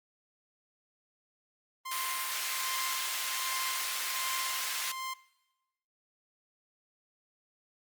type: tone with tremolo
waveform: sawtooth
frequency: 1048 Hz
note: C6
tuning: 2 cents sharp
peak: -31 dBFS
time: 1.85-5.14 s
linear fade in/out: 10 ms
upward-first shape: sine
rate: 1.3 Hz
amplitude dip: 70%
type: high-pass noise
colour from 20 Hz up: pink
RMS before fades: -35 dBFS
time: 1.91-4.92 s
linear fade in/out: 5 ms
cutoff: 1600 Hz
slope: 12 dB/octave
effects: noise-tail reverb RT60 1.0 s tail -20 dB re dry + Opus 32 kbps